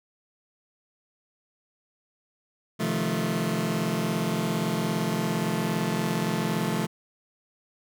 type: chord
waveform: sawtooth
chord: F dominant seventh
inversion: second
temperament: just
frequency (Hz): 130.96 / 157.15 / 174.61 / 218.3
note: C3 / Eb3 / F3 / A3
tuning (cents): +2 / +18 / 0 / -13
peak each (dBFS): -30 / -28 / -25 / -25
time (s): 2.79-6.87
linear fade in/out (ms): 20
effects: none